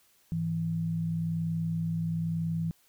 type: tone pair together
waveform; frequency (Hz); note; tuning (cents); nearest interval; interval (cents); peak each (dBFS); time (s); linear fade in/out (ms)
sine; 103.83 / 164.82; G#2 / E3; 0 / 0; minor sixth; 800; -37 / -28; 0.32-2.71; 0
effects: white hiss -65 dBFS RMS until 2.88 s